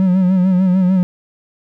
triangle tone with vibrato, 185 Hz, F#3, in tune, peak -8 dBFS, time 0-1.03 s, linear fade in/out 0 ms, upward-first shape sine, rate 6.7 Hz, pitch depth 59 cents each way, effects none

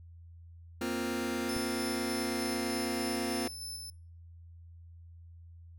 sawtooth chord, Bb suspended second, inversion none, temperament just, 233.1 / 262.2 / 349.6 Hz, Bb3 / C4 / F4, 0 / +4 / +2 cents, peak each -32 dBFS, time 0.81-3.48 s, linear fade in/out 5 ms
25% pulse tone with tremolo, 5270 Hz, E8, 1 cent flat, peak -34 dBFS, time 1.49-3.9 s, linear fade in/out 2 ms, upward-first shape square, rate 3.3 Hz, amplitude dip 30%
click, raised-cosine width 5 ms, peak -29 dBFS, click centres 1.565 s
effects noise-tail reverb RT60 0.4 s tail -25 dB re dry + added 84 Hz sine -49 dBFS peak until 5.78 s

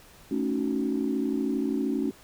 sine chord, D# half-diminished seventh, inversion second, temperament equal with one note detuned, 220 / 277.2 / 309.9 / 370 Hz, A3 / C#4 / D#4 / F#4, 0 / 0 / -7 / 0 cents, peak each -30 / -27 / -32 / -32 dBFS, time 0.31-2.11 s, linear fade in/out 5 ms, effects tanh soft clip ceiling -16 dBFS + pink hiss -53 dBFS RMS until 2.23 s

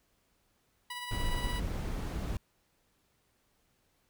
15% pulse tone with tremolo, 980 Hz, B5, 14 cents flat, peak -30 dBFS, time 0.9-1.6 s, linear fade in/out 5 ms, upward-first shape triangle, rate 17 Hz, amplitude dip 45%
brown noise, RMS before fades -34 dBFS, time 1.11-2.37 s, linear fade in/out 2 ms
effects pink hiss -73 dBFS RMS until 4.09 s

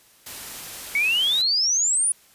white noise, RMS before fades -36 dBFS, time 0.26-1.42 s, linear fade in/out 5 ms
sine exponential sweep, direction up, 2200 to 9956 Hz, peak -18 dBFS, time 0.95-2.12 s, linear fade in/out 2 ms
effects white hiss -55 dBFS RMS until 2.34 s + resampled to 32000 Hz

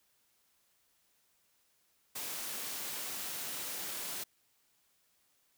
white high-pass noise, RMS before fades -40 dBFS, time 2.15-4.24 s, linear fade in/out 10 ms, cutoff 140 Hz, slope 12 dB/octave, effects white hiss -73 dBFS RMS until 5.57 s

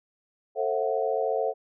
sine chord, F# half-diminished seventh, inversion first, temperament just, 444 / 532.8 / 666 / 740 Hz, A4 / C5 / E5 / F#5, +16 / +31 / +18 / 0 cents, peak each -28 / -29 / -30 / -31 dBFS, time 0.55-1.54 s, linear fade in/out 50 ms, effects none

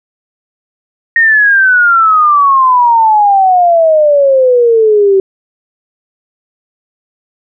sine exponential sweep, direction down, 1864.7 to 381.1 Hz, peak -4 dBFS, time 1.16-5.2 s, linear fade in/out 2 ms, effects none

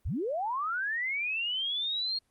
sine linear sweep, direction up, 37.72 to 4300 Hz, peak -29 dBFS, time 0.05-2.19 s, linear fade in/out 10 ms, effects pink hiss -73 dBFS RMS until 2.3 s + Opus 32 kbps

